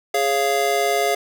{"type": "chord", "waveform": "square", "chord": "Db major", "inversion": "second", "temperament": "just", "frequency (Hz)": [415.8, 554.4, 693], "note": ["Ab4", "Db5", "F5"], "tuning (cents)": [2, 0, -14], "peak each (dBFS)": [-23, -26, -21], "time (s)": [0.14, 1.15], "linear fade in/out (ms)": 5, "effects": []}